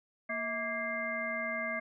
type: harmonic tone with a mistuned harmonic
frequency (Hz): 233.1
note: A#3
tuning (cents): 0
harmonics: 1 / 3 / 5 / 7 / 9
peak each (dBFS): -43 / -38 / -42 / -40 / -36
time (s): 0.29-1.8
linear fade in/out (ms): 10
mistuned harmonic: 3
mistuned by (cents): -140
effects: none